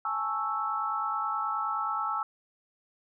sine chord, A major seventh, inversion third, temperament equal, 830.6 / 880 / 1108.7 / 1318.5 Hz, G#5 / A5 / C#6 / E6, 0 / 0 / 0 / 0 cents, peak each -36 / -36 / -36 / -30 dBFS, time 0.05-2.23 s, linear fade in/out 2 ms, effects none

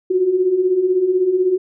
sine beating tone pair, 354.8 / 370.8 Hz, F4 / F#4, +27 / +4 cents, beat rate 16 Hz, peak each -21 / -14 dBFS, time 0.1-1.58 s, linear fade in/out 10 ms, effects none

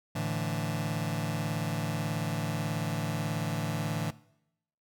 sawtooth chord, A suspended fourth, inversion none, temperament just, 110 / 146.67 / 165 Hz, A2 / D3 / E3, 0 / -2 / +2 cents, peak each -30 dBFS, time 0.15-4.11 s, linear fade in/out 10 ms, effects noise-tail reverb RT60 0.8 s tail -20 dB re dry

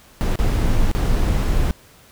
brown noise with dropouts, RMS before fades -17 dBFS, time 0.21-1.71 s, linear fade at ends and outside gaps 0 ms, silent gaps 0.356-0.389 / 0.914-0.95 / 1.284-1.288 s, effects pink hiss -49 dBFS RMS until 2.11 s

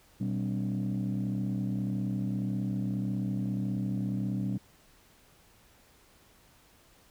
sine tone cluster, 121.7 / 192.9 / 254.6 / 289.3 Hz, B2 / G3 / C4 / D4, -25 / -28 / -47 / -26 cents, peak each -32 / -30 / -38 / -37 dBFS, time 0.2-4.58 s, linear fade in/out 10 ms, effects tanh soft clip ceiling -24 dBFS + pink hiss -61 dBFS RMS until 7.1 s

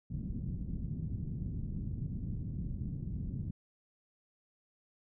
white low-pass noise, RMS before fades -38 dBFS, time 0.1-3.51 s, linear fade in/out 10 ms, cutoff 190 Hz, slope 24 dB/octave, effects none

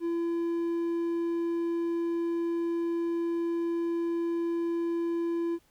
triangle tone, 338 Hz, E4, 43 cents sharp, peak -25 dBFS, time 0-5.59 s, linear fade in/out 50 ms, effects pink hiss -66 dBFS RMS until 5.7 s

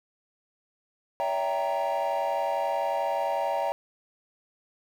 triangle chord, C# diminished seventh, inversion none, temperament equal with one note detuned, 568 / 659.3 / 784 / 932.3 Hz, C#5 / E5 / G5 / Bb5, +42 / 0 / 0 / 0 cents, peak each -28 dBFS, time 1.2-3.72 s, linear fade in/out 0 ms, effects tanh soft clip ceiling -18 dBFS + 9-bit

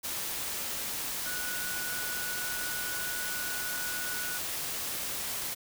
sine tone in noise, 1470 Hz, F#6, 12 cents flat, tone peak -37 dBFS, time 1.25-4.39 s, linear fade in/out 20 ms, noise white, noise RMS -35 dBFS, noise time 0.03-5.55 s, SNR -5 dB, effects none

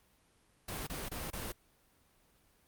pink noise bursts, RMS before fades -40 dBFS, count 4, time 0.68-1.521 s, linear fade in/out 5 ms, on 190 ms, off 27 ms, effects pink hiss -69 dBFS RMS until 2.67 s + Opus 32 kbps

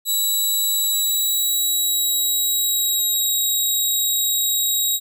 10% pulse tone with pitch glide, 3910 to 3816 Hz, B7 to A#7, -18 to +40 cents, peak -11 dBFS, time 0.05-5 s, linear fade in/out 50 ms, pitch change -42 cents, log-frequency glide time 0.7-3.32 s, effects none

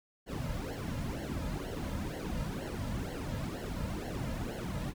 brown noise with flanger, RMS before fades -37 dBFS, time 0.26-4.94 s, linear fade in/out 50 ms, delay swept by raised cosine 0.81 to 2.71 ms, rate 2.1 Hz, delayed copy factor -0.85, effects none

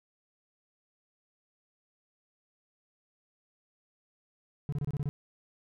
triangle tone bursts, 144.6 Hz, D3, 27 cents flat, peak -27 dBFS, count 7, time 4.69-5.09 s, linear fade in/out 0 ms, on 34 ms, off 27 ms, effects none

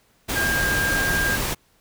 sine tone in noise, 1606 Hz, G6, 41 cents sharp, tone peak -21 dBFS, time 0.35-1.37 s, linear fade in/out 20 ms, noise pink, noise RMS -25 dBFS, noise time 0.28-1.55 s, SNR +1 dB, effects pink hiss -61 dBFS RMS until 1.8 s

